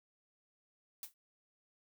blue noise with exponential decay, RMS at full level -40 dBFS, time 1.03-1.14 s, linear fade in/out 1 ms, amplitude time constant 22 ms, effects none

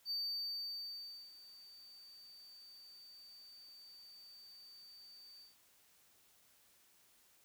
triangle tone with ADSR envelope, 4600 Hz, D8, 37 cents flat, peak -35 dBFS, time 0.05-5.56 s, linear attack 57 ms, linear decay 1200 ms, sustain -19 dB, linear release 150 ms, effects white hiss -69 dBFS RMS until 7.44 s

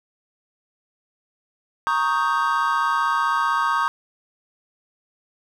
triangle chord, Eb dominant seventh, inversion second, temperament equal, 932.3 / 1108.7 / 1244.5 / 1568 Hz, Bb5 / Db6 / Eb6 / G6, 0 / 0 / 0 / 0 cents, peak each -23 / -21 / -22 / -24 dBFS, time 1.87-3.88 s, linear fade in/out 0 ms, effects none

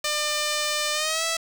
5% pulse tone with pitch glide, 599 to 657 Hz, D5 to E5, +34 to -6 cents, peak -12 dBFS, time 0.04-1.37 s, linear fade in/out 5 ms, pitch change +160 cents, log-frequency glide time 0.93-1.24 s, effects 7-bit

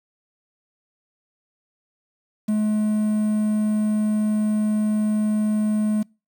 triangle tone with quantisation, 213.2 Hz, G#3, 46 cents sharp, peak -16 dBFS, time 2.48-6.03 s, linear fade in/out 10 ms, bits 7, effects noise-tail reverb RT60 0.3 s tail -26 dB re dry

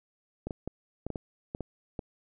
clicks, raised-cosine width 2 ms, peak -21 dBFS, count 9, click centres 0.47 / 0.508 / 0.676 / 1.066 / 1.103 / 1.158 / 1.549 / 1.607 / 1.992 s, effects none

